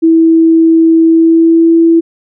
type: tone with pitch glide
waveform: sine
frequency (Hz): 326.5 to 331.4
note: E4 to E4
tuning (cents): -17 to +9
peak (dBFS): -3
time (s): 0.02-2.01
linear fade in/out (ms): 20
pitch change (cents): +26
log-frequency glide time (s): 1.05-1.75
effects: none